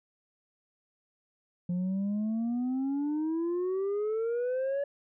sine exponential sweep, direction up, 174.61 to 571 Hz, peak -25 dBFS, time 1.69-4.84 s, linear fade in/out 5 ms, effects tanh soft clip ceiling -27 dBFS

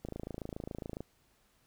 click train, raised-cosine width 2 ms, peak -26 dBFS, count 27, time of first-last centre 0.05-1.006 s, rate 27.2 Hz, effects pink hiss -70 dBFS RMS until 1.66 s

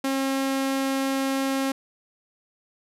sawtooth tone, 269.7 Hz, C#4, 47 cents flat, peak -19 dBFS, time 0.04-1.72 s, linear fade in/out 5 ms, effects resampled to 32000 Hz

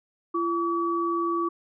sine tone pair together, 340 / 1141.9 Hz, F4 / D6, -46 / -49 cents, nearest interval octave + major sixth, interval 2097 cents, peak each -26 dBFS, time 0.34-1.49 s, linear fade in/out 10 ms, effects none

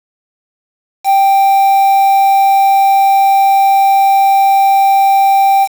triangle tone with quantisation, 784 Hz, G5, in tune, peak -4 dBFS, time 1.04-5.68 s, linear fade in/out 50 ms, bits 4, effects none

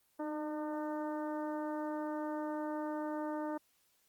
harmonic tone with a mistuned harmonic, 302.1 Hz, D4, 49 cents sharp, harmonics 1 / 2 / 3 / 4 / 5 / 6, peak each -38 / -41 / -43 / -49 / -53 / -58 dBFS, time 0.19-3.58 s, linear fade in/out 10 ms, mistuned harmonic 1, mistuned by +25 cents, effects white hiss -73 dBFS RMS until 4.08 s + Opus 24 kbps

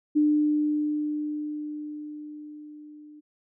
sine tone with level ramp, 299.7 Hz, D4, 35 cents sharp, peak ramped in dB -17 to -45 dBFS, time 0.15-3.21 s, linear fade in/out 20 ms, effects none

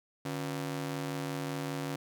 sawtooth ring-modulated tone, 212 Hz, G#3, 36 cents sharp, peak -27 dBFS, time 0.25-1.96 s, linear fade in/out 5 ms, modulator 63.4 Hz, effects none

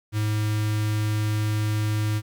square tone with notch filter, 106.8 Hz, G#2, 49 cents sharp, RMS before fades -24 dBFS, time 0.12-2.22 s, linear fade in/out 50 ms, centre 650 Hz, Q 0.85, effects 10-bit

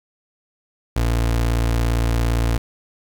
30% pulse tone, 57.5 Hz, A#1, 23 cents flat, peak -14 dBFS, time 0.96-2.58 s, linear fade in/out 5 ms, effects 7-bit

